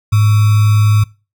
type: tone with sample-and-hold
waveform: sine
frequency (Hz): 105.6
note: G#2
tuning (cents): +29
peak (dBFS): -7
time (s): 0.12-1.04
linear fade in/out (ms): 10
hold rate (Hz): 1225
effects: noise-tail reverb RT60 0.3 s tail -22 dB re dry